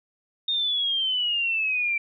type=exponential sweep; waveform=sine; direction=down; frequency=3694 to 2335 Hz; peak=-22 dBFS; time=0.48-1.98 s; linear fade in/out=5 ms; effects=none